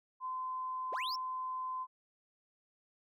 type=tone; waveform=sine; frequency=1028 Hz; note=C6; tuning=31 cents flat; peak=-36 dBFS; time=0.2-1.87 s; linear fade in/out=50 ms
type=linear sweep; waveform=triangle; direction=up; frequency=268 to 5630 Hz; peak=-36 dBFS; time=0.92-1.16 s; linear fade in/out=10 ms
effects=none